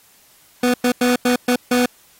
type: tone bursts at uneven times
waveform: 25% pulse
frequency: 246.9 Hz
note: B3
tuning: in tune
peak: -10 dBFS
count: 6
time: 0.63-0.74 / 0.84-0.92 / 1.01-1.16 / 1.25-1.36 / 1.48-1.56 / 1.71-1.86 s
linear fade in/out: 5 ms
effects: white hiss -52 dBFS RMS until 2.19 s + AAC 48 kbps